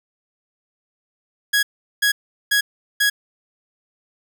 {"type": "tone bursts", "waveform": "sawtooth", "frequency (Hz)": 1662, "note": "G#6", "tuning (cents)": 1, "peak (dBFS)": -11, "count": 4, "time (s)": [1.53, 3.1], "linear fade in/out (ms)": 10, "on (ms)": 100, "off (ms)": 390, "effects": []}